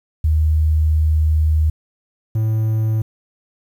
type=tone pair in turn; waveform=sine / triangle; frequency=77.78 / 110 Hz; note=D#2 / A2; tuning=0 / 0 cents; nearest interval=tritone; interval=600 cents; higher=second; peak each=-12 / -13 dBFS; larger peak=first; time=0.24-1.7 / 2.35-3.02 s; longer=first; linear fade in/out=5 ms; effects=8-bit